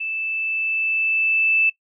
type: tone with level ramp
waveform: sine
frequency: 2637 Hz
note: E7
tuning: in tune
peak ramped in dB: -24 to -14 dBFS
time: 0-1.7 s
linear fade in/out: 10 ms
effects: noise-tail reverb RT60 0.1 s tail -19 dB re dry